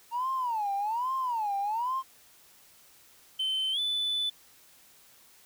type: tone with vibrato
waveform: triangle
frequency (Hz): 916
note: A#5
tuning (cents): -31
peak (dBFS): -24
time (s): 0.11-2.03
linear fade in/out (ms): 50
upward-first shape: sine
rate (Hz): 1.2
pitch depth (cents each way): 250
type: tone with pitch glide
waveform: sine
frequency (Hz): 3075 to 3492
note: G7 to A7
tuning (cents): -34 to -14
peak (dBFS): -25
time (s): 3.39-4.3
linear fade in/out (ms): 10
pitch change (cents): +220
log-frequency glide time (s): 3.72-3.79
effects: tanh soft clip ceiling -25 dBFS + white hiss -58 dBFS RMS until 5.45 s